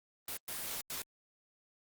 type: noise bursts at uneven times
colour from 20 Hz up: white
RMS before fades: -40 dBFS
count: 3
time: 0.28-0.37 / 0.48-0.81 / 0.9-1.02 s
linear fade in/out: 2 ms
effects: Opus 24 kbps